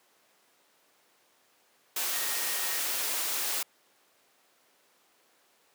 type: tone in noise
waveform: sine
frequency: 1864.7 Hz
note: A#6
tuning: in tune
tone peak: -42 dBFS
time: 2.13-2.79 s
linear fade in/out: 5 ms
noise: white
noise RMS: -31 dBFS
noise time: 1.96-3.63 s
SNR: -14 dB
effects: pink hiss -65 dBFS RMS until 5.74 s + high-pass 400 Hz 12 dB/octave